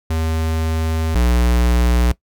square tone pair in turn, 80.4 / 60.23 Hz, E2 / B1, -43 / -43 cents, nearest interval perfect fourth, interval 500 cents, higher first, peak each -18 / -13 dBFS, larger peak second, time 0.1-1.15 / 1.15-2.12 s, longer first, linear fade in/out 5 ms, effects noise-tail reverb RT60 0.1 s tail -19 dB re dry

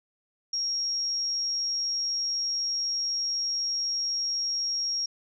sine tone, 5588 Hz, F8, in tune, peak -26 dBFS, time 0.53-5.06 s, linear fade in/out 5 ms, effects none

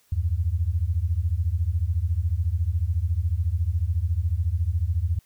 sine beating tone pair, 78 / 92 Hz, D#2 / F#2, +5 / -9 cents, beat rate 14 Hz, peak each -24 dBFS, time 0.12-5.19 s, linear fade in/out 5 ms, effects white hiss -63 dBFS RMS until 5.25 s

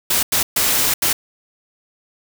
white noise bursts at uneven times, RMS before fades -17 dBFS, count 4, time 0.1-0.23 / 0.32-0.43 / 0.56-0.94 / 1.02-1.13 s, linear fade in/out 5 ms, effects none

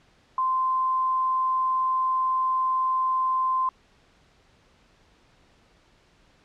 sine tone, 1039 Hz, C6, 12 cents flat, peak -21 dBFS, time 0.38-3.69 s, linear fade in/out 2 ms, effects pink hiss -60 dBFS RMS until 6.44 s + low-pass 5000 Hz 12 dB/octave

